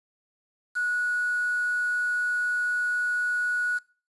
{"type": "tone with quantisation", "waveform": "sine", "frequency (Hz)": 1463, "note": "F#6", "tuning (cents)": -20, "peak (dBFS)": -24, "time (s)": [0.75, 3.79], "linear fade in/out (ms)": 20, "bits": 7, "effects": ["noise-tail reverb RT60 0.4 s tail -23 dB re dry", "resampled to 24000 Hz"]}